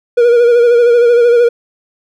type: tone with vibrato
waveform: triangle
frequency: 476.5 Hz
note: A#4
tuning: 38 cents sharp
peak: -3 dBFS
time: 0.17-1.49 s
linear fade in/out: 10 ms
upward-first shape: sine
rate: 13 Hz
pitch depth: 41 cents each way
effects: none